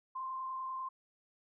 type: tone with frequency modulation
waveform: sine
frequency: 1046.5 Hz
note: C6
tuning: in tune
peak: -37 dBFS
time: 0.15-0.89 s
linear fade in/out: 10 ms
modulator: 30.2 Hz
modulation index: 0.54
effects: none